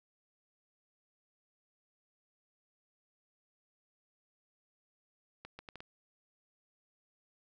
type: accelerating click train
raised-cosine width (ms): 0.3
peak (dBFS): -30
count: 5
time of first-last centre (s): 5.45-5.805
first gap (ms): 140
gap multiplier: 0.7
effects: none